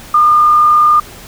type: tone with frequency modulation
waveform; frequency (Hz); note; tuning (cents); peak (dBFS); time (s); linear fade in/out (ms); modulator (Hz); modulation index
sine; 1211; D#6; -47; -5; 0.14-1; 5; 40.3; 0.36
effects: pink hiss -34 dBFS RMS until 1.27 s